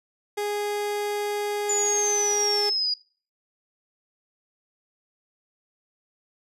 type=tone; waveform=30% pulse; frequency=413.1 Hz; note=G#4; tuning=9 cents flat; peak=-23 dBFS; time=0.37-2.7 s; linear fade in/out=10 ms
type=exponential sweep; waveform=sine; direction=down; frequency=7040 to 4863 Hz; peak=-22 dBFS; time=1.69-2.94 s; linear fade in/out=5 ms
effects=noise-tail reverb RT60 0.4 s tail -22 dB re dry + resampled to 32000 Hz